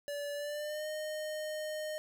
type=tone with pitch glide; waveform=square; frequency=577 to 614.9 Hz; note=D5 to D#5; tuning=-31 to -21 cents; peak=-37 dBFS; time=0.08-1.98 s; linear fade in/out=0 ms; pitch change=+110 cents; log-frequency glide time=0.34-0.87 s; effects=none